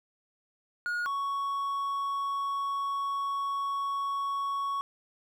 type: tone pair in turn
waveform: triangle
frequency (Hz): 1439 / 1112.8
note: F#6 / C#6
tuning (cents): -49 / +6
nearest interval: major third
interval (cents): 445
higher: first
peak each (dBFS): -27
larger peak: neither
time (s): 0.86-1.06 / 1.06-4.81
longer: second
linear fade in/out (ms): 0
effects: none